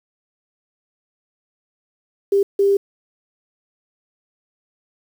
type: tone bursts at uneven times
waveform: sine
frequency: 397.8 Hz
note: G4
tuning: 25 cents sharp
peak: -12 dBFS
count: 2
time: 2.32-2.43 / 2.59-2.77 s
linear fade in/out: 5 ms
effects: 7-bit